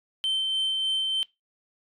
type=tone with tremolo; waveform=sine; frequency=3100 Hz; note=G7; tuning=20 cents flat; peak=-20 dBFS; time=0.24-1.23 s; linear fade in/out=0 ms; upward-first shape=sine; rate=3.3 Hz; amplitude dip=30%; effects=noise-tail reverb RT60 0.2 s tail -22 dB re dry + tanh soft clip ceiling -22 dBFS